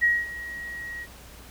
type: tone with ADSR envelope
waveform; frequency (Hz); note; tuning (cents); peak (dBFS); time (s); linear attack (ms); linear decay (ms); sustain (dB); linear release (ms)
sine; 1899; A#6; +32; -16; 0.01-1.07; 28; 220; -17; 51
effects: added 60 Hz sine -48 dBFS peak until 1.5 s + pink hiss -48 dBFS RMS until 1.5 s